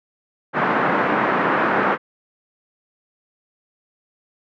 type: band-pass noise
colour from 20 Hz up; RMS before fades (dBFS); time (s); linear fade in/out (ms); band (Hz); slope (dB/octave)
white; -19; 0.53-1.98; 50; 160 to 1600; 24
effects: none